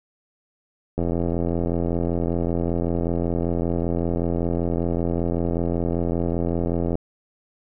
click train, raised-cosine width 2 ms, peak -11 dBFS, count 510, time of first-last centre 0.98-6.954 s, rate 85.2 Hz, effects none

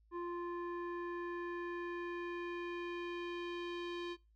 square tone with low-pass filter sweep, 348 Hz, F4, 6 cents flat, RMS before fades -42 dBFS, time 0.11-4.17 s, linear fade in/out 50 ms, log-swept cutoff 1200 to 3600 Hz, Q 2, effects noise-tail reverb RT60 0.3 s tail -23 dB re dry + added 54 Hz sine -66 dBFS peak until 4.35 s

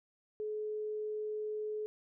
sine tone, 426.6 Hz, G#4, 46 cents sharp, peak -35 dBFS, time 0.4-1.86 s, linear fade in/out 0 ms, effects none

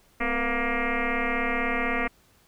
sine tone with frequency modulation, 934 Hz, A#5, 3 cents sharp, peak -23 dBFS, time 0.2-2.08 s, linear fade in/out 10 ms, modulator 238 Hz, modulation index 5.9, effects pink hiss -61 dBFS RMS until 2.47 s

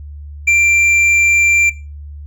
sine tone with hard clipping, 2363 Hz, D7, 10 cents sharp, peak -9 dBFS, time 0.47-1.7 s, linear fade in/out 10 ms, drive 5 dB, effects noise-tail reverb RT60 0.3 s tail -19 dB re dry + added 73 Hz sine -28 dBFS peak until 2.26 s

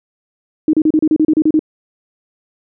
sine tone bursts, 311.1 Hz, D#4, in tune, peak -8 dBFS, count 11, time 0.68-1.593 s, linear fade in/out 2 ms, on 53 ms, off 33 ms, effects none

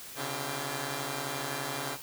5% pulse tone cluster, 130.5 / 142.1 / 341.3 / 798 Hz, C3 / C#3 / F4 / G5, -4 / +43 / -40 / +31 cents, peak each -28 / -25 / -30 / -30 dBFS, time 0.15-1.98 s, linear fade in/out 50 ms, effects white hiss -45 dBFS RMS until 2.02 s

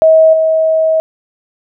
sine tone with level steps, 639 Hz, D#5, 46 cents sharp, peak -3 / -8 dBFS, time 0.02-1 s, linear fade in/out 0 ms, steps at 0.33 s, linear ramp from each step 5 ms, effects none

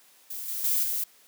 violet noise with level steps, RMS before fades -36 / -32 / -25 / -29 dBFS, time 0.3-1.04 s, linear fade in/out 5 ms, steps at 0.48 / 0.64 / 0.83 s, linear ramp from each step 5 ms, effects white hiss -58 dBFS RMS until 1.27 s + high-pass 200 Hz 12 dB/octave

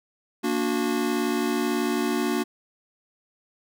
square chord, Bb augmented, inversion none, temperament just, 233.1 / 291.4 / 364.2 Hz, Bb3 / D4 / F#4, 0 / -13 / -27 cents, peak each -28 dBFS, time 0.43-2.44 s, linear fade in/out 20 ms, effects none

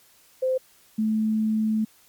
sine tone pair in turn, 518 / 217.8 Hz, C5 / A3, -17 / -17 cents, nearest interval octave + minor third, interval 1500 cents, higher first, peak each -20 dBFS, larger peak neither, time 0.42-0.58 / 0.98-1.85 s, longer second, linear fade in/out 10 ms, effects white hiss -57 dBFS RMS until 2.08 s + MP3 96 kbps

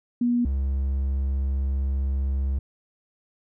sine / triangle tone pair in turn, 241.1 / 67.66 Hz, B3 / C#2, -41 / -41 cents, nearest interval octave + minor seventh, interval 2200 cents, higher first, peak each -19 / -20 dBFS, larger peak first, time 0.21-0.45 / 0.45-2.59 s, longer second, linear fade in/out 5 ms, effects none

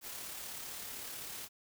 white noise with amplitude modulation, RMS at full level -43 dBFS, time 0.01-1.49 s, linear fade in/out 50 ms, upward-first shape sine, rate 35.8 Hz, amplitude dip 30%, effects none

